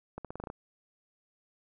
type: accelerating click train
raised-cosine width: 1 ms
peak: -25 dBFS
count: 8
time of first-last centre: 0.18-0.501 s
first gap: 67 ms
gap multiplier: 0.87
effects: none